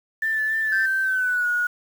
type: tone with vibrato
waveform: sine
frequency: 1761 Hz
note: A6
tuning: 1 cent sharp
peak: -20 dBFS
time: 0.22-0.86 s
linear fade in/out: 5 ms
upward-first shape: sine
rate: 3.5 Hz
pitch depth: 21 cents each way
type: tone with pitch glide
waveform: sine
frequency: 1556 to 1451.8 Hz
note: G6 to F#6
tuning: -13 to -33 cents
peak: -19 dBFS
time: 0.72-1.67 s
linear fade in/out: 5 ms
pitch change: -120 cents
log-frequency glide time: 1.02-1.47 s
effects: tanh soft clip ceiling -12 dBFS + 7-bit